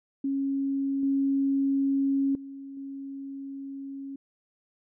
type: tone with level steps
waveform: sine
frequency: 274.3 Hz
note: C#4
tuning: 18 cents flat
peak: -25 / -22 / -38 / -35 dBFS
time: 0.24-4.16 s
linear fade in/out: 5 ms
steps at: 1.03 / 2.35 / 2.77 s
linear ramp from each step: 2 ms
effects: none